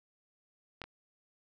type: clicks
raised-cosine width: 0.3 ms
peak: -24 / -29 dBFS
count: 2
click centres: 0.817 / 0.84 s
effects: none